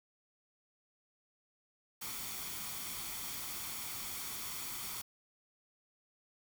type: noise with comb filter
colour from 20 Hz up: white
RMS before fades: -42 dBFS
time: 2.01-5.02 s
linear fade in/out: 10 ms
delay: 0.89 ms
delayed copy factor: +0.5
effects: none